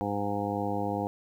harmonic tone, 102 Hz, G#2, 31 cents flat, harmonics 1 / 2 / 3 / 4 / 5 / 7 / 8 / 9, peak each -37 / -35 / -35 / -39 / -35 / -36 / -35 / -41 dBFS, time 0.01-1.07 s, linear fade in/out 0 ms, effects 10-bit

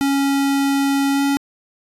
square tone with pitch glide, 277.2 to 279.3 Hz, C#4 to C#4, 0 to +13 cents, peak -16 dBFS, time 0.01-1.37 s, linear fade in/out 0 ms, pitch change +13 cents, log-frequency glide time 1.12-1.22 s, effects resampled to 32000 Hz

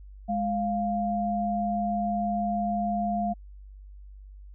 sine tone pair together, 207.8 / 698.5 Hz, G#3 / F5, +1 / 0 cents, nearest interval octave + major sixth, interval 2099 cents, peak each -28 / -27 dBFS, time 0.28-3.34 s, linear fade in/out 20 ms, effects added 49 Hz sine -43 dBFS peak until 4.54 s

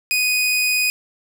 sawtooth tone, 2489 Hz, D#7, in tune, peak -13 dBFS, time 0.11-0.9 s, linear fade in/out 0 ms, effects none

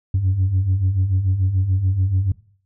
sine beating tone pair, 89.6 / 96.5 Hz, F2 / G2, +45 / -27 cents, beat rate 6.9 Hz, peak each -21 / -15 dBFS, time 0.14-2.32 s, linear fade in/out 5 ms, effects noise-tail reverb RT60 0.5 s tail -21 dB re dry + tanh soft clip ceiling -12 dBFS

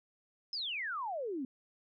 sine exponential sweep, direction down, 5274 to 246.5 Hz, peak -35 dBFS, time 0.53-1.45 s, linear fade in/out 2 ms, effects none

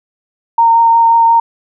sine tone with vibrato, 921 Hz, A#5, 21 cents flat, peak -5 dBFS, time 0.58-1.4 s, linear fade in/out 5 ms, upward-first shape triangle, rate 5.6 Hz, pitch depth 12 cents each way, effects none

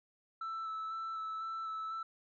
sine tone with vibrato, 1318.5 Hz, E6, in tune, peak -35 dBFS, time 0.41-2.03 s, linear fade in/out 5 ms, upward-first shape square, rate 2 Hz, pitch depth 12 cents each way, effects tanh soft clip ceiling -36 dBFS

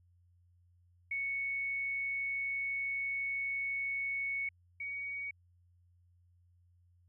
sine tone pair in turn, 2217 / 2245 Hz, C#7 / C#7, 0 / +21 cents, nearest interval unison, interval 21 cents, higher second, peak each -33 / -37 dBFS, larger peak first, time 1.11-4.49 / 4.8-5.31 s, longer first, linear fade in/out 5 ms, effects added 88 Hz sine -64 dBFS peak until 7.08 s

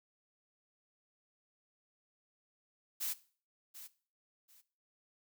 blue noise with echo, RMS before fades -37 dBFS, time 3-3.14 s, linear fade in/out 20 ms, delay 740 ms, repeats 2, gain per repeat -13 dB, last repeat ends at 4.62 s, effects noise-tail reverb RT60 0.4 s tail -17 dB re dry

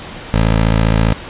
15% pulse tone, 55 Hz, A1, in tune, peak -4 dBFS, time 0.34-1.13 s, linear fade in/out 0 ms, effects pink hiss -30 dBFS RMS until 1.29 s + resampled to 8000 Hz

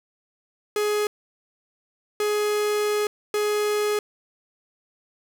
45% pulse tone bursts at uneven times, 418.8 Hz, G#4, 15 cents sharp, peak -21 dBFS, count 3, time 0.76-1.07 / 2.2-3.07 / 3.34-3.99 s, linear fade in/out 2 ms, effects none

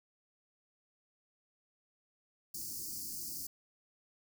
white band-stop noise, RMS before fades -42 dBFS, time 2.54-3.47 s, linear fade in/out 5 ms, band 370 to 4500 Hz, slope 96 dB/octave, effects none

